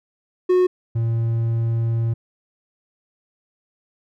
triangle tone pair in turn, 364.8 / 114.9 Hz, F#4 / A#2, -24 / -25 cents, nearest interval octave + minor sixth, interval 2001 cents, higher first, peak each -11 / -16 dBFS, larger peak first, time 0.49-0.67 / 0.95-2.14 s, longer second, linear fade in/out 10 ms, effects none

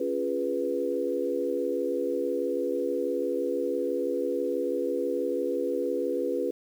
sine chord, C# dominant seventh, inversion none, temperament equal, 277.2 / 349.2 / 415.3 / 493.9 Hz, C#4 / E#4 / G#4 / B4, 0 / 0 / 0 / 0 cents, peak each -33 / -32 / -32 / -29 dBFS, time 0-6.51 s, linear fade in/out 5 ms, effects 9-bit

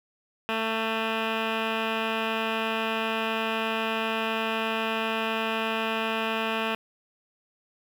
10% pulse tone with low-pass filter, 223 Hz, A3, 23 cents sharp, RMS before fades -28 dBFS, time 0.49-6.75 s, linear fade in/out 0 ms, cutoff 2500 Hz, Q 8, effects 8-bit

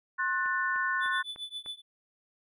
sine chord, F# diminished, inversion second, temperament just, 1065.6 / 1480 / 1776 Hz, C6 / F#6 / A6, +31 / 0 / +16 cents, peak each -32 / -30 / -32 dBFS, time 0.18-1.23 s, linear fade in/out 20 ms
click train, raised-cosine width 0.5 ms, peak -33 dBFS, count 5, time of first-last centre 0.46-1.661 s, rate 3.33 Hz
triangle tone with tremolo, 3483 Hz, A7, 18 cents flat, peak -32 dBFS, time 1-1.82 s, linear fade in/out 50 ms, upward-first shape triangle, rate 7.5 Hz, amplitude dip 100%
effects none

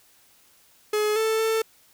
45% pulse tone with pitch steps, 423.3 / 441.7 / 444.6 Hz, G#4 / A4 / A4, +33 / +7 / +18 cents, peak -21 dBFS, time 0.93-1.62 s, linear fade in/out 5 ms, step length 230 ms, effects white hiss -58 dBFS RMS until 1.93 s

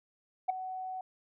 sine tone with ADSR envelope, 748 Hz, F#5, 19 cents sharp, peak -21 dBFS, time 0.48-1.01 s, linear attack 17 ms, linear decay 9 ms, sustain -15 dB, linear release 3 ms, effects tanh soft clip ceiling -22 dBFS

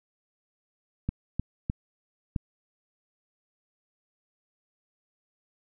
clicks, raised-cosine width 5 ms, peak -15 dBFS, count 4, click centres 1.09 / 1.396 / 1.699 / 2.362 s, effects none

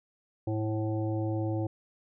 harmonic tone with a mistuned harmonic, 108.2 Hz, A2, 29 cents flat, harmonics 1 / 3 / 5 / 7 / 8, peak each -30 / -32 / -38 / -42 / -50 dBFS, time 0.47-1.67 s, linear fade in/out 5 ms, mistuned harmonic 3, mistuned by +25 cents, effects none

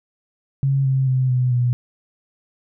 sine tone with pitch steps, 136.8 / 133.14 / 129.57 / 126.1 / 122.72 Hz, C#3 / C3 / C3 / B2 / B2, -23 / +31 / -17 / +36 / -11 cents, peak -15 dBFS, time 0.63-1.73 s, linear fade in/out 0 ms, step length 220 ms, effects none

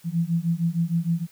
sine beating tone pair, 164.81 / 171.31 Hz, E3 / F3, 0 / -33 cents, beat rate 6.5 Hz, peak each -24 dBFS, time 0.04-1.27 s, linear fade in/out 50 ms, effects white hiss -55 dBFS RMS until 1.31 s

